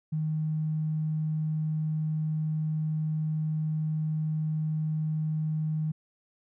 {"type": "tone with tanh clipping", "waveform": "triangle", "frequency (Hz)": 155.56, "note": "D#3", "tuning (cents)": 0, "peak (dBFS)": -26, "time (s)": [0.12, 5.92], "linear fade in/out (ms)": 10, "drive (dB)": 3, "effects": []}